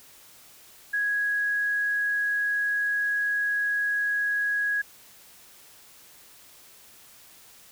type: tone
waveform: sine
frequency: 1661.2 Hz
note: G#6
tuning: in tune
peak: -23 dBFS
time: 0.93-4.82 s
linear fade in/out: 10 ms
effects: white hiss -52 dBFS RMS until 7.71 s

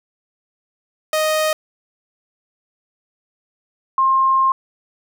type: tone pair in turn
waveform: sawtooth / sine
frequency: 622.3 / 1062.7 Hz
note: D#5 / C6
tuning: 0 / +27 cents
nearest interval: major sixth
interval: 927 cents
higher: second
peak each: -12 dBFS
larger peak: neither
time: 1.13-1.53 / 3.98-4.52 s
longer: second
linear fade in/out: 2 ms
effects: none

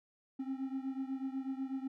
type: beating tone pair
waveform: triangle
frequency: 264 / 272.1 Hz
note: C4 / C#4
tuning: +16 / -32 cents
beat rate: 8.1 Hz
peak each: -36 / -39 dBFS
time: 0.39-1.88 s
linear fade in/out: 10 ms
effects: none

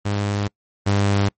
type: tone pair in turn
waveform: sawtooth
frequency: 101.9 / 100.32 Hz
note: G#2 / G2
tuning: -32 / +41 cents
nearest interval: unison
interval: 27 cents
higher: first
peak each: -16 / -12 dBFS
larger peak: second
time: 0.05-0.48 / 0.86-1.29 s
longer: neither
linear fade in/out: 10 ms
effects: noise-tail reverb RT60 0.1 s tail -26 dB re dry + MP3 32 kbps

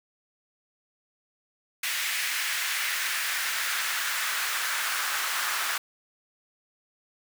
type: noise with high-pass filter sweep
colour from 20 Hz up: pink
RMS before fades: -29 dBFS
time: 1.83-5.78 s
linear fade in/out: 5 ms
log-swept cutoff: 2000 to 1300 Hz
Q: 2
effects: none

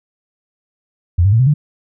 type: tone with pitch steps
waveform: sine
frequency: 86.7 / 99.02 / 113.09 / 129.16 / 147.51 Hz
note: F2 / G2 / A2 / C3 / D3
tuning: -12 / +18 / +48 / -22 / +8 cents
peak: -8 dBFS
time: 1.18-1.54 s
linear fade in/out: 10 ms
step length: 72 ms
effects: none

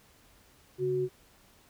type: tone pair together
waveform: sine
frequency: 138.59 / 370 Hz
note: C#3 / F#4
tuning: 0 / 0 cents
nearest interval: octave + perfect fourth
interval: 1700 cents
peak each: -35 / -27 dBFS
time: 0.78-1.09 s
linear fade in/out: 50 ms
effects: pink hiss -61 dBFS RMS until 1.69 s

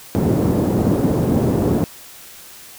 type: band-pass noise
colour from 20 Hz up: pink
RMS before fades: -17 dBFS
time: 0.15-1.84 s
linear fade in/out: 0 ms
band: 130 to 390 Hz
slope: 12 dB/octave
effects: white hiss -40 dBFS RMS until 2.78 s

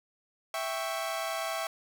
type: chord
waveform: sawtooth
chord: C# diminished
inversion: first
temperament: equal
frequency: 659.3 / 784 / 1108.7 Hz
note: E5 / G5 / C#6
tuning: 0 / 0 / 0 cents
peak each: -30 / -34 / -34 dBFS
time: 0.54-1.67 s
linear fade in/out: 2 ms
effects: none

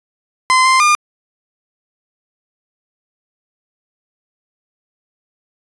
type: tone with pitch steps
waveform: 30% pulse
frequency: 1031 / 1044 / 1208 Hz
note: C6 / C6 / D6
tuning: -26 / -4 / +48 cents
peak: -6 dBFS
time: 0.5-0.95 s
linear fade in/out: 0 ms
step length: 150 ms
effects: resampled to 22050 Hz

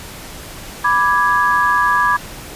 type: chord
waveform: sine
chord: G# diminished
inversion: first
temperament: equal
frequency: 987.8 / 1174.7 / 1661.2 Hz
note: B5 / D6 / G#6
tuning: 0 / 0 / 0 cents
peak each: -16 dBFS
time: 0.84-2.17 s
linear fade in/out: 10 ms
effects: pink hiss -33 dBFS RMS until 2.55 s + resampled to 32000 Hz

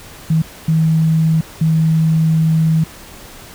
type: tone bursts at uneven times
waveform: sine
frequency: 160 Hz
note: D#3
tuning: 49 cents sharp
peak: -10 dBFS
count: 3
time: 0.3-0.42 / 0.68-1.41 / 1.61-2.84 s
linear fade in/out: 5 ms
effects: pink hiss -37 dBFS RMS until 3.54 s

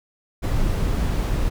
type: noise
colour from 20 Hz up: brown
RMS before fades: -21 dBFS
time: 0.42-1.5 s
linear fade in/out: 20 ms
effects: none

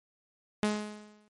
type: tone with exponential decay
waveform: sawtooth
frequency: 210.6 Hz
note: G#3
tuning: 24 cents sharp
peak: -20 dBFS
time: 0.63-1.28 s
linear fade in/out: 0 ms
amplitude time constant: 140 ms
effects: MP3 48 kbps

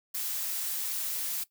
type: noise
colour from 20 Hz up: blue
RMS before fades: -33 dBFS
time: 0.14-1.44 s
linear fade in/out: 10 ms
effects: noise-tail reverb RT60 0.1 s tail -17 dB re dry

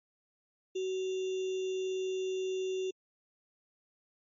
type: tone with sample-and-hold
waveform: sine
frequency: 375.6 Hz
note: F#4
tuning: 26 cents sharp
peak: -31 dBFS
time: 0.75-2.91 s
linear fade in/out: 10 ms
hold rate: 3150 Hz
effects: MP3 32 kbps

